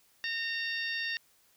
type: harmonic tone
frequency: 918 Hz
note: A#5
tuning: 27 cents flat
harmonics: 2 / 3 / 4 / 5 / 6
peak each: -34 / -38 / -40 / -42 / -44 dBFS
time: 0.24-1.17 s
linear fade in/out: 0 ms
effects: white hiss -66 dBFS RMS until 1.56 s